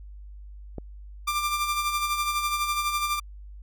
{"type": "click", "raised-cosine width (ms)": 2, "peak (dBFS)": -21, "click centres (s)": 0.783}
{"type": "tone with tremolo", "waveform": "sawtooth", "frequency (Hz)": 1187, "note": "D6", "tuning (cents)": 18, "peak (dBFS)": -19, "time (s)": [1.27, 3.2], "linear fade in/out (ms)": 10, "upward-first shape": "sine", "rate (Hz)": 12, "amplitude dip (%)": 50}
{"effects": ["added 50 Hz sine -40 dBFS peak until 3.62 s"]}